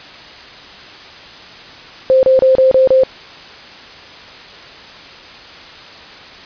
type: tone bursts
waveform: sine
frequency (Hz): 523.3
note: C5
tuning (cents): 0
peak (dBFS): -6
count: 6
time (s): 2.1-3.035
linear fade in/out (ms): 0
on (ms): 130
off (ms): 31
effects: white hiss -35 dBFS RMS until 6.45 s + resampled to 11025 Hz